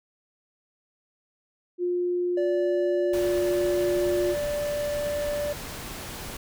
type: tone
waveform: sine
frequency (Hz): 355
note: F4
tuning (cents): +28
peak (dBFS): -23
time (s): 1.78-4.36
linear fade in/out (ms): 50
type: tone with pitch glide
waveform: triangle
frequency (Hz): 580 to 585.7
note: D5 to D5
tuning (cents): -22 to -5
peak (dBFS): -24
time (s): 2.37-5.53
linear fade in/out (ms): 5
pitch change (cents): +17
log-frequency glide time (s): 3.83-4.44
type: noise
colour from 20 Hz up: pink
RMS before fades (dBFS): -37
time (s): 3.13-6.37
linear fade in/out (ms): 5
effects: none